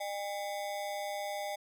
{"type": "ring-modulated tone", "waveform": "square", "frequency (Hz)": 707, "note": "F5", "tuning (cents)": 21, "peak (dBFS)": -33, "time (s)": [0, 1.56], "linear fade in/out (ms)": 10, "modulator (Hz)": 101, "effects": []}